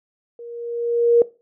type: tone with level ramp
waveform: sine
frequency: 471.4 Hz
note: A#4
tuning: 19 cents sharp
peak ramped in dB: -34 to -8 dBFS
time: 0.39-1.22 s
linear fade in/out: 2 ms
effects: noise-tail reverb RT60 0.3 s tail -19 dB re dry